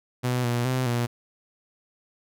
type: tone with pitch steps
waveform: sawtooth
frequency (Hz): 124.8 / 120.3 / 128.6 / 120.1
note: B2 / B2 / C3 / B2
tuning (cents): +19 / -45 / -30 / -48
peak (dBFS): -19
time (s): 0.23-1.07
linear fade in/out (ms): 20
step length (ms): 210
effects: none